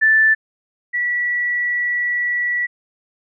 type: tone pair in turn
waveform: sine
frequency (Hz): 1760 / 1946.6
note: A6 / B6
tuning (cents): 0 / -26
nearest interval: major second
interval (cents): 174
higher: second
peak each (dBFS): -10 / -17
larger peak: first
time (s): 0.01-0.35 / 0.93-2.67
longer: second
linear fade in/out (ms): 20
effects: none